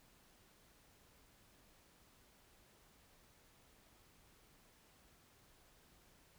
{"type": "silence", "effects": ["pink hiss -68 dBFS RMS until 6.38 s"]}